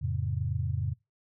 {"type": "chord", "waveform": "sine", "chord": "F augmented", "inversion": "none", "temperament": "just", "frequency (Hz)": [87.31, 109.13, 136.42], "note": ["F2", "A2", "C#3"], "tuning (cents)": [0, -14, -27], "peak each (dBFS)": -32, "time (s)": [0.01, 0.94], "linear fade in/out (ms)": 20, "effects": ["noise-tail reverb RT60 0.2 s tail -22 dB re dry"]}